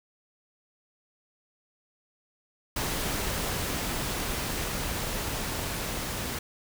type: noise with level ramp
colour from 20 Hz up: pink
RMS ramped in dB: -30 to -33 dBFS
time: 2.76-6.39 s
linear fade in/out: 5 ms
effects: none